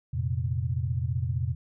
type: chord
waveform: sine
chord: F suspended fourth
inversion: none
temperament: equal with one note detuned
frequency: 87.31 / 115.47 / 130.81 Hz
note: F2 / Bb2 / C3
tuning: 0 / -16 / 0 cents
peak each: -30 dBFS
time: 0.13-1.55 s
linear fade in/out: 10 ms
effects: none